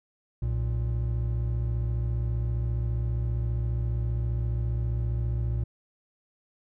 triangle tone pair together, 61.74 / 116.63 Hz, B1 / A#2, 0 / +1 cents, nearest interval major seventh, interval 1101 cents, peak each -26 / -26 dBFS, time 0.42-5.64 s, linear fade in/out 5 ms, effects none

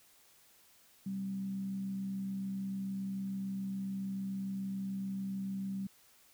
sine tone with frequency modulation, 194.3 Hz, G3, 15 cents flat, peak -35 dBFS, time 1.06-5.87 s, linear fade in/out 5 ms, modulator 66.9 Hz, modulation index 0.24, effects white hiss -64 dBFS RMS until 6.33 s

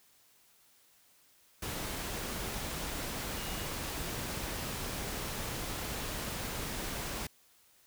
sine tone in noise, 2864 Hz, F7, 43 cents sharp, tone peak -49 dBFS, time 3.37-3.66 s, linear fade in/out 5 ms, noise pink, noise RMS -38 dBFS, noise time 1.62-7.27 s, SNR -14 dB, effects white hiss -65 dBFS RMS until 7.86 s

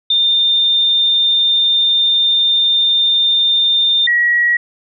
sine tone pair in turn, 3612 / 1913.4 Hz, A7 / A#6, +45 / +45 cents, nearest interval major seventh, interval 1100 cents, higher first, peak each -10 dBFS, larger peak neither, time 0.1-4.07 / 4.07-4.57 s, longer first, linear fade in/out 5 ms, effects none

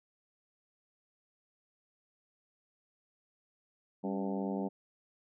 harmonic tone with a mistuned harmonic, 98 Hz, G2, in tune, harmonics 2 / 3 / 4 / 5 / 6 / 7 / 8 / 9, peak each -35 / -39 / -41 / -43 / -45 / -46 / -47 / -48 dBFS, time 4.03-4.69 s, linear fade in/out 20 ms, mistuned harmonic 3, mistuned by -78 cents, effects none

